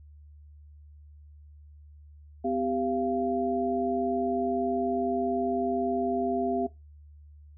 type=tone cluster; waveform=sine; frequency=253.7 / 392 / 688 Hz; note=B3 / G4 / F5; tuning=+47 / 0 / -26 cents; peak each=-30 dBFS; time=2.44-6.67 s; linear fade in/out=10 ms; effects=noise-tail reverb RT60 0.2 s tail -17 dB re dry + added 74 Hz sine -48 dBFS peak until 7.57 s